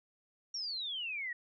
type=exponential sweep; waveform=sine; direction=down; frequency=5690 to 1864.7 Hz; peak=-36 dBFS; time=0.54-1.33 s; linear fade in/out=5 ms; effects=none